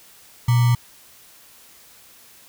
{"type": "tone with sample-and-hold", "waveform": "sine", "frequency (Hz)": 120.8, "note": "B2", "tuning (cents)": -38, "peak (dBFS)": -13, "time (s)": [0.48, 0.75], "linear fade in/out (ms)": 5, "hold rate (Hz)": 1050, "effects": ["white hiss -49 dBFS RMS until 2.48 s"]}